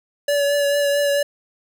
square tone with vibrato, 572 Hz, D5, 46 cents flat, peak -17 dBFS, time 0.28-1.23 s, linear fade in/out 5 ms, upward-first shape triangle, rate 4.5 Hz, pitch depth 23 cents each way, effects none

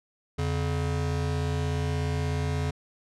square tone pair together, 85.1 / 141.8 Hz, F2 / C#3, -44 / +40 cents, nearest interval major sixth, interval 884 cents, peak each -29 / -30 dBFS, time 0.38-2.71 s, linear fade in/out 10 ms, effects low-pass 8000 Hz 12 dB/octave

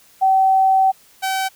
sine / sawtooth tone pair in turn, 766 / 766 Hz, G5 / G5, -40 / -40 cents, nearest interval unison, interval 0 cents, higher neither, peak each -11 / -15 dBFS, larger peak first, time 0.21-0.92 / 1.22-1.49 s, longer first, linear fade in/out 20 ms, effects white hiss -51 dBFS RMS until 1.55 s

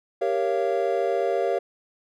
triangle chord, G half-diminished seventh, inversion none, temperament equal with one note detuned, 392 / 466.2 / 554.4 / 686.5 Hz, G4 / Bb4 / Db5 / F5, 0 / 0 / 0 / -30 cents, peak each -25 dBFS, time 0.21-1.59 s, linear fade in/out 10 ms, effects none

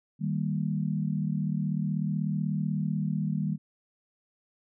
sine chord, Eb major, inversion none, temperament equal with one note detuned, 155.56 / 196 / 232 Hz, Eb3 / G3 / Bb3, 0 / 0 / -8 cents, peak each -29 / -30 / -35 dBFS, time 0.19-3.58 s, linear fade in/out 50 ms, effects none

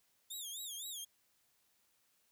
15% pulse tone with vibrato, 3509 Hz, A7, 5 cents flat, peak -36 dBFS, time 0.3-1.05 s, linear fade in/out 10 ms, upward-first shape sine, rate 3.9 Hz, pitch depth 170 cents each way, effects white hiss -75 dBFS RMS until 2.31 s

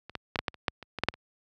clicks, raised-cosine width 0.3 ms, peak -26 / -17 / -13 / -10 / -11 / -30 / -8 / -27 / -19 / -9 / -6 / -29 dBFS, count 12, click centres 0.096 / 0.153 / 0.358 / 0.39 / 0.482 / 0.543 / 0.682 / 0.827 / 0.987 / 1.036 / 1.086 / 1.14 s, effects high-pass 60 Hz 12 dB/octave

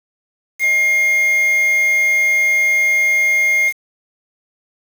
triangle tone with quantisation, 2130 Hz, C7, 30 cents sharp, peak -10 dBFS, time 0.59-3.73 s, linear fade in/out 50 ms, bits 5, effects none

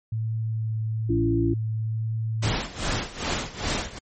sine tone with vibrato, 110.9 Hz, A2, 14 cents sharp, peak -24 dBFS, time 0.12-2.52 s, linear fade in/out 5 ms, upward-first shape triangle, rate 1.1 Hz, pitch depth 13 cents each way
harmonic tone, 56.3 Hz, A1, 40 cents sharp, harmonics 1 / 3 / 5 / 6, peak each -30 / -34 / -26 / -23 dBFS, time 1.09-1.54 s, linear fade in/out 10 ms
pink noise with tremolo, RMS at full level -25 dBFS, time 2.42-3.99 s, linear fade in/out 10 ms, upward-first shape sine, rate 2.5 Hz, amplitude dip 85%
effects MP3 32 kbps

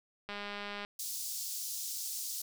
click train, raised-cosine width 0.3 ms, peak -25 dBFS, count 115, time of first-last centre 0.29-0.849 s, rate 204 Hz
pink high-pass noise, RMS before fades -39 dBFS, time 0.99-2.42 s, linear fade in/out 5 ms, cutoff 4800 Hz, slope 24 dB/octave
effects none

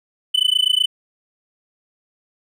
triangle tone with amplitude modulation, 3000 Hz, F#7, 23 cents sharp, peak -9 dBFS, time 0.34-0.86 s, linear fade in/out 10 ms, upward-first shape sine, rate 28 Hz, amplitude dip 100%, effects none

